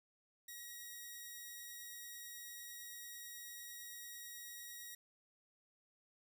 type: tone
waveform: 5% pulse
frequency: 1899 Hz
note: A#6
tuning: 32 cents sharp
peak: -38 dBFS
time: 0.48-4.95 s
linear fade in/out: 5 ms
effects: none